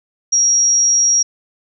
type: tone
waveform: sine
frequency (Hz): 5660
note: F8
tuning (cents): +22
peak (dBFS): -10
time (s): 0.32-1.23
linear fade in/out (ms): 10
effects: none